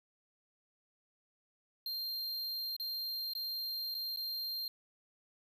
square tone with dropouts, 4186 Hz, C8, in tune, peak -37 dBFS, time 1.86-4.68 s, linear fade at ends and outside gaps 2 ms, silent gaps 2.765-2.798 / 3.335-3.351 / 3.944-3.949 / 4.162-4.171 s, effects 11-bit

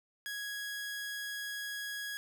sawtooth tone, 1661.2 Hz, G#6, in tune, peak -34 dBFS, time 0.26-2.17 s, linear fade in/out 0 ms, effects none

